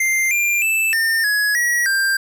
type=tone with pitch steps; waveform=square; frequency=2095 / 2387 / 2639 / 1810 / 1680 / 1917 / 1585 Hz; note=C7 / D7 / E7 / A6 / G#6 / A#6 / G6; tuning=+2 / +28 / +1 / +48 / +19 / +48 / +19 cents; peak=-16 dBFS; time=0-2.17 s; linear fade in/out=5 ms; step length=310 ms; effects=none